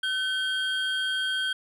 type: tone pair together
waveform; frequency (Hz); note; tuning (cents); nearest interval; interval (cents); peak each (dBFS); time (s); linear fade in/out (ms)
triangle; 1523 / 3227; F#6 / G7; +50 / +50; octave + minor second; 1300; -26 / -27; 0.03-1.53; 5
effects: none